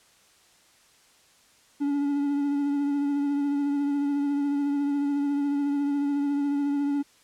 triangle tone with vibrato, 284.8 Hz, C#4, 47 cents sharp, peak -21 dBFS, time 1.8-7.03 s, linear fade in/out 20 ms, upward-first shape triangle, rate 14 Hz, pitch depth 28 cents each way, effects white hiss -59 dBFS RMS until 7.23 s + low-pass 9000 Hz 12 dB/octave

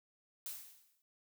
blue noise with exponential decay, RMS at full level -41 dBFS, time 0.46-1.02 s, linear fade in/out 1 ms, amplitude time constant 120 ms, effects none

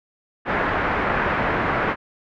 white low-pass noise, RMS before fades -22 dBFS, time 0.45-1.96 s, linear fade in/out 50 ms, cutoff 1800 Hz, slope 24 dB/octave, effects none

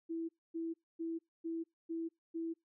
sine tone bursts, 329.6 Hz, E4, in tune, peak -36 dBFS, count 6, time 0.09-2.54 s, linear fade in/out 20 ms, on 200 ms, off 250 ms, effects noise-tail reverb RT60 0.2 s tail -26 dB re dry

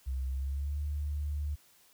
sine tone with pitch glide, 65.41 to 73.42 Hz, C2 to D2, 0 to 0 cents, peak -31 dBFS, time 0.06-1.56 s, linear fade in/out 20 ms, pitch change +200 cents, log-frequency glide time 0.28-0.8 s, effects white hiss -63 dBFS RMS until 1.93 s

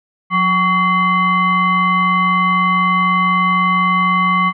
sine tone with frequency modulation, 1126 Hz, C#6, 27 cents sharp, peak -11 dBFS, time 0.3-4.53 s, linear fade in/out 50 ms, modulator 946 Hz, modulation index 0.91, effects none

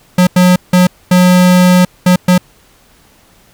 square tone bursts at uneven times, 180.9 Hz, F#3, 39 cents flat, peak -5 dBFS, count 6, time 0.18-0.27 / 0.36-0.56 / 0.73-0.87 / 1.11-1.85 / 2.06-2.16 / 2.28-2.38 s, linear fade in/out 5 ms, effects pink hiss -47 dBFS RMS until 3.53 s

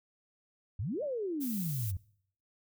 sine exponential two-way sweep, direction up then down, 82 to 622.3 to 87 Hz, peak -32 dBFS, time 0.79-1.97 s, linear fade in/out 5 ms, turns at 1.03 s
violet noise, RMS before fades -41 dBFS, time 1.4-1.92 s, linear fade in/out 20 ms
effects noise-tail reverb RT60 0.6 s tail -22 dB re dry

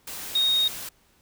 sine tone in noise, 3729 Hz, A#7, in tune, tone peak -19 dBFS, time 0.35-0.68 s, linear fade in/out 5 ms, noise white, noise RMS -36 dBFS, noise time 0.07-0.89 s, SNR +14 dB, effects pink hiss -62 dBFS RMS until 1.21 s

